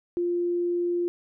sine tone, 349.2 Hz, F4, in tune, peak -23 dBFS, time 0.17-1.08 s, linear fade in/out 0 ms, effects none

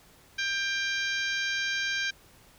harmonic tone with a mistuned harmonic, 793 Hz, G5, 20 cents sharp, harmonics 2 / 3 / 4 / 5 / 6 / 7 / 8, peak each -30 / -34 / -36 / -38 / -40 / -41 / -42 dBFS, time 0.38-2.11 s, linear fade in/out 10 ms, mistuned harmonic 5, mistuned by -24 cents, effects pink hiss -57 dBFS RMS until 2.58 s

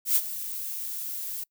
violet noise with ADSR envelope, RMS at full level -20 dBFS, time 0.05-1.44 s, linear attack 110 ms, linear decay 45 ms, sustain -14 dB, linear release 8 ms, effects noise-tail reverb RT60 0.1 s tail -26 dB re dry

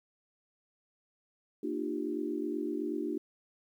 sine chord, G minor seventh, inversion first, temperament equal with one note detuned, 233.1 / 301.2 / 349.2 / 392 Hz, Bb3 / D4 / F4 / G4, 0 / +44 / 0 / 0 cents, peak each -40 / -35 / -37 / -39 dBFS, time 1.63-3.18 s, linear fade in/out 5 ms, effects 11-bit

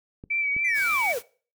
clicks, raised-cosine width 3 ms, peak -27 dBFS, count 2, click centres 0.239 / 0.565 s
sine tone with vibrato, 2302 Hz, D7, 35 cents flat, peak -23 dBFS, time 0.3-1.13 s, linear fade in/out 10 ms, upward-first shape sine, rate 3.6 Hz, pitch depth 37 cents each way
triangle linear sweep, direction down, 2093 to 430 Hz, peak -24 dBFS, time 0.64-1.19 s, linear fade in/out 10 ms
white noise, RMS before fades -38 dBFS, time 0.73-1.23 s, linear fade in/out 50 ms
effects noise-tail reverb RT60 0.4 s tail -21 dB re dry

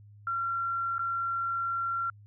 sine tone with dropouts, 1369 Hz, F6, 35 cents flat, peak -28 dBFS, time 0.27-2.1 s, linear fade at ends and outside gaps 2 ms, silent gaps 0.982-0.992 s, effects added 103 Hz sine -50 dBFS peak until 2.26 s

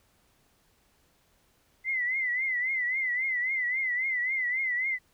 sine tone with vibrato, 2032 Hz, B6, 49 cents sharp, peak -26 dBFS, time 1.84-4.99 s, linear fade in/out 50 ms, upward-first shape triangle, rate 3.7 Hz, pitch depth 110 cents each way, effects pink hiss -67 dBFS RMS until 5.13 s

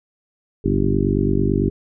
harmonic tone with a mistuned harmonic, 49 Hz, G1, in tune, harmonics 1 / 2 / 3 / 4 / 5 / 6 / 7 / 8, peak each -24 / -24 / -24 / -24 / -24 / -24 / -24 / -24 dBFS, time 0.64-1.7 s, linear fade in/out 10 ms, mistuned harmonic 2, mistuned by +96 cents, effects none

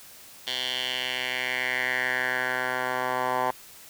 10% pulse tone with band-pass filter sweep, 127 Hz, B2, 49 cents sharp, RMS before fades -28 dBFS, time 0.47-3.51 s, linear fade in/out 2 ms, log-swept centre 3500 to 1000 Hz, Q 3.5, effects white hiss -48 dBFS RMS until 3.89 s

